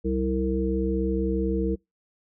harmonic tone with a mistuned harmonic, 65.41 Hz, C2, in tune, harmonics 1 / 3 / 5 / 7, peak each -28 / -28 / -28 / -28 dBFS, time 0.04-1.76 s, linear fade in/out 20 ms, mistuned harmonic 3, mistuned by -56 cents, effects noise-tail reverb RT60 0.2 s tail -26 dB re dry

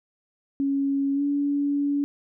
sine tone with pitch glide, 276.9 to 285.2 Hz, C#4 to C#4, -2 to +49 cents, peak -21 dBFS, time 0.6-2.04 s, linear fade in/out 0 ms, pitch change +51 cents, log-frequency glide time 1.14-1.22 s, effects none

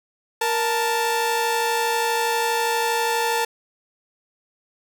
sawtooth tone pair together, 467.2 / 882 Hz, A#4 / A5, +4 / +4 cents, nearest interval major seventh, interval 1100 cents, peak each -20 / -18 dBFS, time 0.41-3.45 s, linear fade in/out 5 ms, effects none

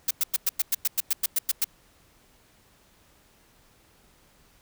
blue noise bursts, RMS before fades -23 dBFS, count 13, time 0.08-1.644 s, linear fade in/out 5 ms, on 28 ms, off 100 ms, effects pink hiss -60 dBFS RMS until 4.61 s

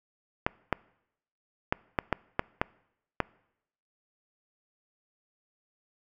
clicks, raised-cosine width 0.5 ms, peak -9 dBFS, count 8, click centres 0.465 / 0.727 / 1.725 / 1.988 / 2.127 / 2.394 / 2.615 / 3.203 s, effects noise-tail reverb RT60 0.8 s tail -24 dB re dry

